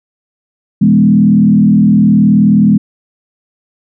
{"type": "tone with frequency modulation", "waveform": "sine", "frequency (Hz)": 206.7, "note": "G#3", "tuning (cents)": -8, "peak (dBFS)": -4, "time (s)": [0.81, 2.78], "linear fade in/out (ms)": 10, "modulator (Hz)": 39.2, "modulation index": 1.1, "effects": []}